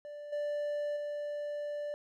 triangle tone with level steps, 587.3 Hz, D5, in tune, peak -40 / -30 / -33 dBFS, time 0.05-1.94 s, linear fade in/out 0 ms, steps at 0.32 / 0.96 s, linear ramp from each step 10 ms, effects none

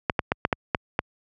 clicks, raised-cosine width 0.5 ms, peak -5 dBFS, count 7, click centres 0.098 / 0.192 / 0.319 / 0.451 / 0.528 / 0.748 / 0.991 s, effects high-pass 60 Hz 12 dB/octave

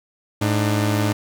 sawtooth tone pair together, 106.35 / 300.3 Hz, G#2 / D4, +42 / +39 cents, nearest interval octave + tritone, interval 1797 cents, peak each -15 / -19 dBFS, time 0.41-1.13 s, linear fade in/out 10 ms, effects none

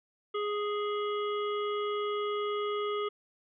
harmonic tone, 415.3 Hz, G#4, in tune, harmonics 1 / 3 / 5 / 7 / 8, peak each -31 / -35 / -45 / -46 / -45 dBFS, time 0.34-3.09 s, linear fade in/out 10 ms, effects none

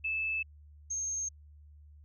sine tone pair in turn, 2622 / 6415 Hz, E7 / G8, -10 / +39 cents, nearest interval octave + minor third, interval 1549 cents, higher second, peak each -30 / -32 dBFS, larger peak first, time 0.04-0.43 / 0.9-1.29 s, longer neither, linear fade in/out 10 ms, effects added 74 Hz sine -52 dBFS peak until 2.04 s

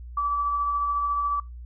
sine tone with tremolo, 1154 Hz, D6, 31 cents flat, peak -21 dBFS, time 0.17-1.4 s, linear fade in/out 5 ms, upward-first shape triangle, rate 14 Hz, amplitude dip 30%, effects noise-tail reverb RT60 0.2 s tail -23 dB re dry + added 60 Hz sine -37 dBFS peak until 1.65 s

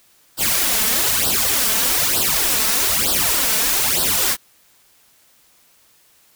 white noise with flanger, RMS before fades -18 dBFS, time 0.37-4.37 s, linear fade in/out 50 ms, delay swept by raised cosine 0.22 to 4.62 ms, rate 1.1 Hz, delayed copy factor +0.85, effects white hiss -55 dBFS RMS until 6.35 s

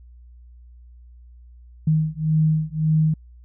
sine beating tone pair, 155.56 / 157.36 Hz, D#3 / D#3, 0 / +20 cents, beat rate 1.8 Hz, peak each -20 dBFS, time 1.87-3.14 s, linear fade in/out 5 ms, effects added 60 Hz sine -43 dBFS peak until 3.44 s

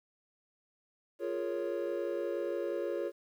triangle chord, Bb minor seventh, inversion second, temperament equal, 349.2 / 415.3 / 466.2 / 554.4 Hz, F4 / Ab4 / Bb4 / Db5, 0 / 0 / 0 / 0 cents, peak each -35 / -37 / -38 / -35 dBFS, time 1.19-3.12 s, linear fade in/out 50 ms, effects 11-bit

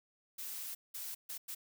blue noise bursts at uneven times, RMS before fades -43 dBFS, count 4, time 0.38-0.75 / 0.94-1.15 / 1.29-1.38 / 1.48-1.55 s, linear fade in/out 10 ms, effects none

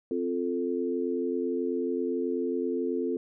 sine chord, F major, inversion second, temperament equal, 261.6 / 349.2 / 440 Hz, C4 / F4 / A4, 0 / 0 / 0 cents, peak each -31 / -31 / -31 dBFS, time 0.11-3.17 s, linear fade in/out 2 ms, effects none

